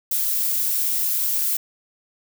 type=noise; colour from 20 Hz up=violet; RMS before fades=-22 dBFS; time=0.11-1.57 s; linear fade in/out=5 ms; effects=none